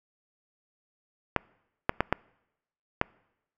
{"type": "clicks", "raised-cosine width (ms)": 0.5, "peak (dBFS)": -7, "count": 5, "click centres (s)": [1.363, 1.894, 2.006, 2.126, 3.014], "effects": ["noise-tail reverb RT60 0.9 s tail -26 dB re dry"]}